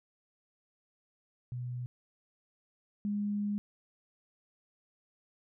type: tone pair in turn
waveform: sine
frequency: 123.47 / 205.5 Hz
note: B2 / G#3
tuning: 0 / -18 cents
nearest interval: major sixth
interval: 882 cents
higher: second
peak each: -35 / -30 dBFS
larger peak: second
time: 1.52-1.86 / 3.05-3.58 s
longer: second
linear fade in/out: 0 ms
effects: none